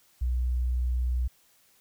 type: tone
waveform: sine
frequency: 61.74 Hz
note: B1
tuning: in tune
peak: -24 dBFS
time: 0.21-1.28 s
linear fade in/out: 10 ms
effects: white hiss -63 dBFS RMS until 1.8 s